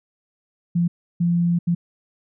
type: tone bursts at uneven times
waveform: sine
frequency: 172.2 Hz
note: F3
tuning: 24 cents flat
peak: -16 dBFS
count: 3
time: 0.75-0.88 / 1.2-1.59 / 1.67-1.75 s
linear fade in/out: 10 ms
effects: none